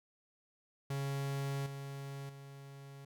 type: tone with level steps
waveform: 45% pulse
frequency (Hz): 138.59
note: C#3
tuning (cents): 0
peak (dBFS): -35 / -42 / -49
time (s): 0.9-3.05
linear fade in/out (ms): 5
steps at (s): 1.66 / 2.29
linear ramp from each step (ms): 5
effects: none